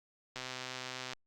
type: click train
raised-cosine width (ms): 0.2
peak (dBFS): -23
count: 100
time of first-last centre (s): 0.36-1.133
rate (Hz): 128
effects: Opus 48 kbps